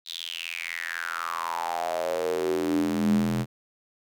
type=tone with high-pass filter sweep; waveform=square; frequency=41.99 Hz; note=E1; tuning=33 cents sharp; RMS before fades=-28 dBFS; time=0.05-3.46 s; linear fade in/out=50 ms; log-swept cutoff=3900 to 150 Hz; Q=7; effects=none